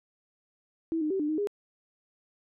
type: tone with pitch steps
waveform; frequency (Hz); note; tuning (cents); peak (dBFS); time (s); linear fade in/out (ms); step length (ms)
sine; 326.5 / 305.7 / 385.1 / 298.2 / 310.8 / 409.2; E4 / D#4 / G4 / D4 / D#4 / G#4; -17 / -30 / -31 / +27 / -2 / -26; -26; 0.92-1.472; 0; 92
effects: none